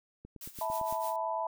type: click train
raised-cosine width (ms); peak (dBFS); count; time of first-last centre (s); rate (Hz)
3; -34; 7; 0.25-0.926; 8.88
type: noise with tremolo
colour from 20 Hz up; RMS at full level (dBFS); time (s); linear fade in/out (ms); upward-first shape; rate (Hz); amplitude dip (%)
blue; -43; 0.41-1.16; 2; sine; 6.5; 80
type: chord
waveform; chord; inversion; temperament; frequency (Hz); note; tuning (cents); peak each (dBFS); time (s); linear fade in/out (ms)
sine; E suspended fourth; none; equal with one note detuned; 654.7 / 880 / 987.8; E5 / A5 / B5; -12 / 0 / 0; -35; 0.61-1.47; 2
effects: none